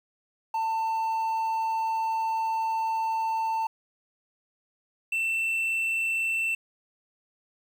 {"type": "tone pair in turn", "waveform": "triangle", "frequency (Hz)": [894, 2679], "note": ["A5", "E7"], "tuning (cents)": [27, 27], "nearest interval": "octave + perfect fifth", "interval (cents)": 1900, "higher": "second", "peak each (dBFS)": -23, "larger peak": "neither", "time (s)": [[0.54, 3.67], [5.12, 6.55]], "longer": "first", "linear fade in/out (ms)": 5, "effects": ["9-bit"]}